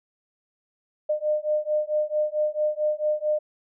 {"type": "beating tone pair", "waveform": "sine", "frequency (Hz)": [604, 608.5], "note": ["D5", "D#5"], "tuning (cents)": [48, -39], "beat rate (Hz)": 4.5, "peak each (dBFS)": -25, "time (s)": [1.09, 3.39], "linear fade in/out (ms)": 10, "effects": []}